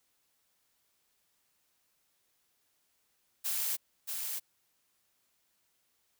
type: noise with echo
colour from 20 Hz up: blue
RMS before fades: -33 dBFS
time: 3.44-3.77 s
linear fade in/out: 20 ms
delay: 630 ms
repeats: 1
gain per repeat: -4 dB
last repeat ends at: 4.4 s
effects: white hiss -75 dBFS RMS until 6.19 s